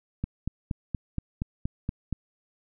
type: click train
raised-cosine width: 5 ms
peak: -16 dBFS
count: 9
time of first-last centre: 0.24-2.127 s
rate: 4.24 Hz
effects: none